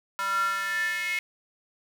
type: tone with high-pass filter sweep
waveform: square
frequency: 196 Hz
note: G3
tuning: in tune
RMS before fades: -28 dBFS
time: 0.19-1.19 s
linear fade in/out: 0 ms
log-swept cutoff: 1200 to 2200 Hz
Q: 8.8
effects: none